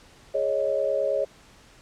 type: chord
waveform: sine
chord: Ab suspended fourth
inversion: none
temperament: just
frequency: 415.3 / 553.7 / 623 Hz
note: Ab4 / Db5 / Eb5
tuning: 0 / -2 / +2 cents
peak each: -30 / -24 / -27 dBFS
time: 0.34-1.25 s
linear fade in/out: 10 ms
effects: pink hiss -53 dBFS RMS until 1.81 s + low-pass 8000 Hz 12 dB/octave